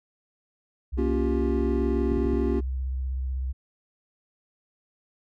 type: tone with vibrato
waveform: sine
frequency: 65 Hz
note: C2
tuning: 11 cents flat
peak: -26 dBFS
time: 0.92-3.53 s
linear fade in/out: 20 ms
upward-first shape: sine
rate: 16 Hz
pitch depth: 44 cents each way
type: chord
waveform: triangle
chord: G half-diminished seventh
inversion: first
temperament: just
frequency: 235.2 / 282.2 / 352.8 / 392 Hz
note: Bb3 / Db4 / F4 / G4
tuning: +16 / +31 / +18 / 0 cents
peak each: -27 dBFS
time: 0.97-2.61 s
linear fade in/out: 20 ms
type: clicks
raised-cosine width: 5 ms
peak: -21 dBFS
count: 4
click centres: 2.119 / 2.176 / 2.257 / 2.335 s
effects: none